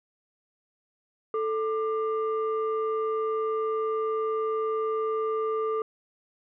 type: tone pair together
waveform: sine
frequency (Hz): 440 / 1191.1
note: A4 / D6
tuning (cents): 0 / +24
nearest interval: octave + perfect fourth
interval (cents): 1724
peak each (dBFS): -25 / -30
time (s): 1.34-5.82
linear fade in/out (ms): 2
effects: tanh soft clip ceiling -20 dBFS